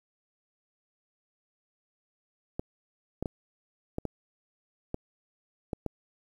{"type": "clicks", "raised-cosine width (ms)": 2, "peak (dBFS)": -18, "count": 8, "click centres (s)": [2.595, 3.226, 3.258, 3.984, 4.053, 4.944, 5.732, 5.863], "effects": ["9-bit"]}